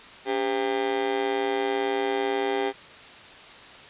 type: tone with amplitude modulation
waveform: 30% pulse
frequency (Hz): 399.2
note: G4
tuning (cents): +32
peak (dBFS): -17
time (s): 0.25-2.73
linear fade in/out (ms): 50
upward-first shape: sine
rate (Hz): 118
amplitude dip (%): 90
effects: white hiss -45 dBFS RMS until 3.89 s + resampled to 8000 Hz